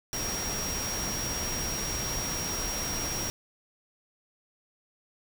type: tone in noise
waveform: sine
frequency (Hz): 5630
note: F8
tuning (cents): +13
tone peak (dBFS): -33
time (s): 0.13-3.3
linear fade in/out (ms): 0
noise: pink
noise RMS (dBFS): -34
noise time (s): 0.13-3.3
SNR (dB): -2
effects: none